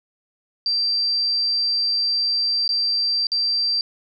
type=tone with dropouts; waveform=sine; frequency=4699 Hz; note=D8; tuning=in tune; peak=-18 dBFS; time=0.66-3.81 s; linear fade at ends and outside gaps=1 ms; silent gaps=2.678-2.691 / 3.269-3.318 s; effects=none